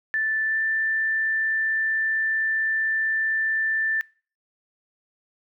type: tone with pitch glide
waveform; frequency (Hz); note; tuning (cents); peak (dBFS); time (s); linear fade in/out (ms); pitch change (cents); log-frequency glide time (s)
sine; 1760 to 1772.2; A6 to A6; 0 to +12; -21; 0.14-4.01; 0; +12; 0.45-0.59
effects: noise-tail reverb RT60 0.4 s tail -23 dB re dry